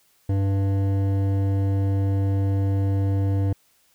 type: tone with hard clipping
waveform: sine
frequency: 98 Hz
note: G2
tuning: in tune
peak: -21 dBFS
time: 0.29-3.53 s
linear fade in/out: 5 ms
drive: 12 dB
effects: white hiss -62 dBFS RMS until 3.94 s